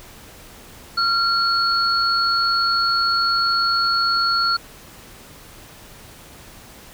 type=tone pair together; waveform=sine; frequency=1377 / 4379 Hz; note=F6 / C#8; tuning=-25 / -22 cents; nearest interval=octave + minor sixth; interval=2003 cents; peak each=-18 / -20 dBFS; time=0.97-4.57 s; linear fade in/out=10 ms; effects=pink hiss -43 dBFS RMS until 6.93 s